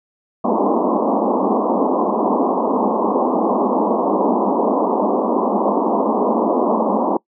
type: band-pass noise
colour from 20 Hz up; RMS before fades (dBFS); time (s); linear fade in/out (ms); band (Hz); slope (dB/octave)
pink; -17; 0.44-7.17; 5; 200 to 1100; 96
effects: noise-tail reverb RT60 0.1 s tail -23 dB re dry